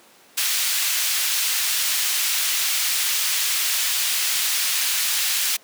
pink high-pass noise, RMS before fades -22 dBFS, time 0.37-5.57 s, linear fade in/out 10 ms, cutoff 2600 Hz, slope 12 dB/octave, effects pink hiss -51 dBFS RMS until 5.63 s + high-pass 300 Hz 12 dB/octave

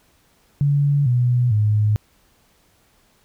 sine tone with pitch steps, 143 / 123.06 / 105.9 Hz, D3 / B2 / G#2, -46 / -6 / +34 cents, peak -14 dBFS, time 0.61-1.96 s, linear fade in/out 0 ms, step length 450 ms, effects pink hiss -59 dBFS RMS until 3.24 s

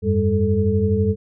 sine tone cluster, 89 / 101.1 / 200.2 / 438.3 Hz, F2 / G#2 / G3 / A4, +33 / -46 / +37 / -7 cents, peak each -21 dBFS, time 0.02-1.16 s, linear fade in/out 50 ms, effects none

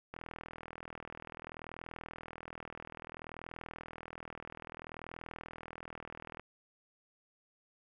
click train, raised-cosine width 0.5 ms, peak -29 dBFS, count 255, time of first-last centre 0.14-6.396 s, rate 40.6 Hz, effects none

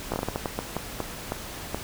slowing click train, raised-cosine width 1 ms, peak -13 dBFS, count 13, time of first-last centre 0.12-1.746 s, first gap 17 ms, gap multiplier 1.34, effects pink hiss -38 dBFS RMS until 1.83 s

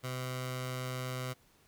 15% pulse tone with notch filter, 127.9 Hz, C3, 39 cents flat, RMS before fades -38 dBFS, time 0.03-1.34 s, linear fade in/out 20 ms, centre 310 Hz, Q 0.85, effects pink hiss -66 dBFS RMS until 1.67 s

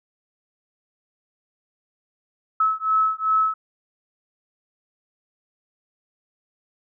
sine beating tone pair, 1295 / 1297.6 Hz, E6 / E6, -31 / -28 cents, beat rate 2.6 Hz, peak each -21 / -21 dBFS, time 2.6-3.54 s, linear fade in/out 5 ms, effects none

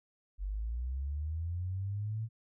sine linear sweep, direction up, 45.76 to 113.4 Hz, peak -33 dBFS, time 0.38-2.29 s, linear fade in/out 50 ms, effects none

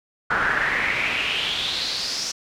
brown noise with band-pass filter sweep, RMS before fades -24 dBFS, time 0.3-2.32 s, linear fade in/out 10 ms, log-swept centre 1400 to 5700 Hz, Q 5, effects none

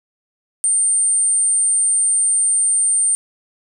sine tone, 8900 Hz, C#9, 6 cents sharp, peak -13 dBFS, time 0.64-3.15 s, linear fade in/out 0 ms, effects none

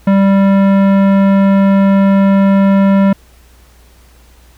sine tone with tanh clipping, 196 Hz, G3, in tune, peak -8 dBFS, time 0.07-3.13 s, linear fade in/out 5 ms, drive 17 dB, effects added 60 Hz sine -42 dBFS peak until 4.57 s + pink hiss -48 dBFS RMS until 4.57 s

